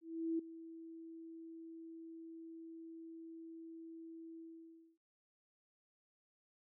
sine tone with ADSR envelope, 327.9 Hz, E4, 9 cents flat, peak -33 dBFS, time 0.01-4.98 s, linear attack 380 ms, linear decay 6 ms, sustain -16 dB, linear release 590 ms, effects none

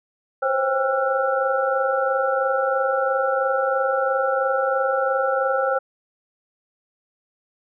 sine tone cluster, 511 / 534 / 795 / 1347 / 1451 Hz, C5 / C5 / G5 / E6 / F#6, -41 / +35 / +24 / +37 / -34 cents, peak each -29 / -21 / -26 / -25 / -29 dBFS, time 0.42-5.79 s, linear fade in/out 10 ms, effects none

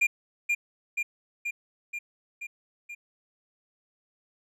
triangle tone with echo, 2400 Hz, D7, 37 cents sharp, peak -18 dBFS, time 0.01-0.07 s, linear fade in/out 10 ms, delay 480 ms, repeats 6, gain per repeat -3 dB, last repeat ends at 2.95 s, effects none

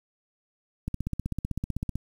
click train, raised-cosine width 5 ms, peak -17 dBFS, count 18, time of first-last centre 0.88-1.956 s, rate 15.8 Hz, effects 8-bit

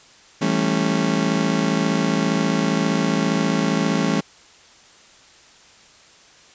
35% pulse chord, A dominant seventh, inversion second, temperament just, 165 / 198 / 220 / 275 Hz, E3 / G3 / A3 / C#4, +2 / +18 / 0 / -14 cents, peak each -22 dBFS, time 0.41-4.21 s, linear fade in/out 10 ms, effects white hiss -49 dBFS RMS until 6.54 s + resampled to 16000 Hz

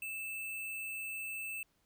sine tone with sample-and-hold, 2637 Hz, E7, in tune, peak -38 dBFS, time 0.02-1.63 s, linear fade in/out 2 ms, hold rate 11025 Hz, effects pink hiss -75 dBFS RMS until 1.85 s

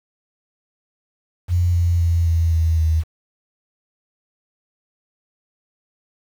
sine tone with pitch steps, 88 / 86.29 / 84.61 / 82.97 / 81.35 / 79.77 Hz, F2 / F2 / E2 / E2 / E2 / D#2, +14 / -20 / +46 / +12 / -22 / +44 cents, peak -14 dBFS, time 1.48-3.04 s, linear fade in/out 50 ms, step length 260 ms, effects 7-bit

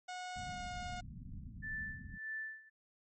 sawtooth tone with pitch glide, 729 to 719 Hz, F#5 to F#5, -26 to -50 cents, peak -38 dBFS, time 0.08-1.01 s, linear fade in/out 10 ms, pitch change -24 cents, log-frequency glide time 0.39-0.64 s
pink low-pass noise, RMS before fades -48 dBFS, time 0.36-2.18 s, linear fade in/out 0 ms, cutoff 240 Hz, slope 48 dB/octave
sine tone with tremolo, 1760 Hz, A6, in tune, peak -38 dBFS, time 1.62-2.7 s, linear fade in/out 20 ms, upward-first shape sine, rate 1.7 Hz, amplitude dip 90%
effects MP3 32 kbps

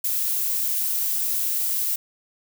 violet noise, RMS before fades -24 dBFS, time 0.04-1.96 s, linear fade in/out 5 ms, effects none

